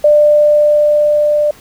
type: tone with level ramp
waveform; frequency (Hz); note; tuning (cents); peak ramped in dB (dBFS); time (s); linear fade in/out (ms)
sine; 595; D5; +22; -4 to -9; 0.04-1.51; 5
effects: pink hiss -41 dBFS RMS until 1.6 s